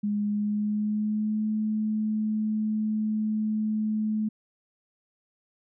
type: tone with pitch glide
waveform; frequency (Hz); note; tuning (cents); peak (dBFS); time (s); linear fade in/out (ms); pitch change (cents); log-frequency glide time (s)
sine; 206.9 to 215.3; G#3 to A3; -6 to -37; -24; 0.03-4.29; 10; +69; 0.26-1.47
effects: none